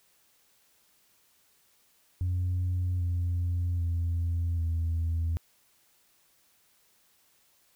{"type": "tone with pitch steps", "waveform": "sine", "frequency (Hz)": [90.2, 87.58, 85.04, 82.57], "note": ["F#2", "F2", "F2", "E2"], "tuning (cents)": [-44, 5, -46, 3], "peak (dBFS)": -24, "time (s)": [2.21, 5.37], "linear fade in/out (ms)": 0, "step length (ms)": 790, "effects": ["tanh soft clip ceiling -24 dBFS", "white hiss -66 dBFS RMS until 7.75 s"]}